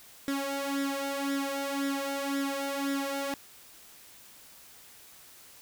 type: tone with flanger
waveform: sawtooth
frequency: 277.2 Hz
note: C#4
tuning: in tune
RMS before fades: -32 dBFS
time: 0.28-3.34 s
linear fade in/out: 0 ms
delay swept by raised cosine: 0.55 to 2.25 ms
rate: 1.9 Hz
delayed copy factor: +0.75
effects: white hiss -53 dBFS RMS until 5.61 s